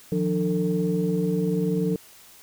sine tone cluster, 157.1 / 177.6 / 296.2 / 448.6 Hz, D#3 / F3 / D4 / A4, +17 / +29 / +15 / +34 cents, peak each -31 / -23 / -29 / -26 dBFS, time 0.12-1.96 s, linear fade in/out 2 ms, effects tanh soft clip ceiling -12 dBFS + white hiss -50 dBFS RMS until 2.42 s

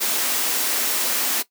white high-pass noise, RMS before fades -22 dBFS, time 0-1.43 s, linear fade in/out 20 ms, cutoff 210 Hz, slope 96 dB/octave, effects noise-tail reverb RT60 0.1 s tail -17 dB re dry

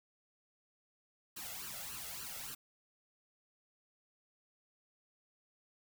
white noise with flanger, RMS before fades -45 dBFS, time 1.36-2.55 s, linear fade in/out 10 ms, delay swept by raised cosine 0.68 to 1.5 ms, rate 3.5 Hz, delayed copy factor +0.8, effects none

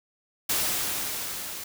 white noise with level ramp, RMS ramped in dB -25 to -37 dBFS, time 0.49-1.64 s, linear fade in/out 5 ms, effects none

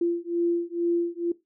sine beating tone pair, 342 / 344.2 Hz, F4 / F4, -36 / -25 cents, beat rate 2.2 Hz, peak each -26 dBFS, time 0.01-1.32 s, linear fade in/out 5 ms, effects noise-tail reverb RT60 0.2 s tail -18 dB re dry

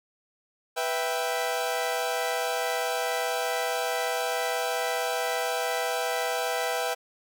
sawtooth chord, E minor, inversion second, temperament equal, 493.9 / 659.3 / 784 Hz, B4 / E5 / G5, 0 / 0 / 0 cents, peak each -27 dBFS, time 0.76-6.95 s, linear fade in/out 20 ms, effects none

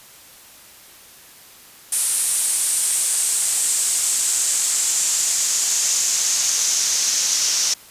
pink noise with band-pass filter sweep, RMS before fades -20 dBFS, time 1.92-7.74 s, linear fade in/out 5 ms, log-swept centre 9400 to 5900 Hz, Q 3.6, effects white hiss -45 dBFS RMS until 7.9 s + resampled to 32000 Hz

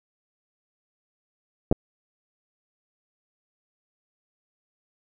clicks, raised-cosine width 2 ms, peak -7 dBFS, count 2, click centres 1.714 / 1.725 s, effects none

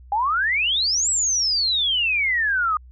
sine exponential two-way sweep, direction up then down, 788 to 7902 to 1210 Hz, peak -18 dBFS, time 0.12-2.77 s, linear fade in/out 2 ms, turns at 1.1 s, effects added 62 Hz sine -42 dBFS peak until 2.91 s

